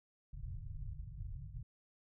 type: low-pass noise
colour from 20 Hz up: pink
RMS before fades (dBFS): -45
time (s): 0.33-1.63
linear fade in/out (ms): 5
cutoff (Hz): 150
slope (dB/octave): 96
effects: none